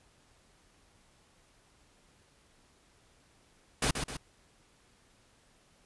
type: noise with echo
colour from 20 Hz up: pink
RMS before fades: -28 dBFS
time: 3.82-3.91 s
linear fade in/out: 5 ms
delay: 130 ms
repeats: 2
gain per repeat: -6 dB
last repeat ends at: 4.17 s
effects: pink hiss -65 dBFS RMS until 5.85 s + resampled to 24000 Hz